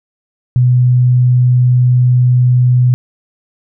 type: tone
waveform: sine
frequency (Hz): 124.7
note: B2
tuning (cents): +17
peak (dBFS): -6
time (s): 0.56-2.94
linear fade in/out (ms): 0
effects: none